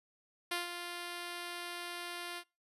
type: tone with ADSR envelope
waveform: 5% pulse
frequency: 349.2 Hz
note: F4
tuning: in tune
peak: -21 dBFS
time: 0.51-2.44 s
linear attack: 8 ms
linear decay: 150 ms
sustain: -8 dB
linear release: 65 ms
effects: noise-tail reverb RT60 0.3 s tail -26 dB re dry + resampled to 32000 Hz